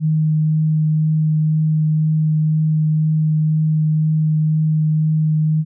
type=tone with vibrato; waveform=sine; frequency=155.56 Hz; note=D#3; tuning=in tune; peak=-13 dBFS; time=0-5.65 s; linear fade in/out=50 ms; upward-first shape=triangle; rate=2 Hz; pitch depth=10 cents each way; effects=none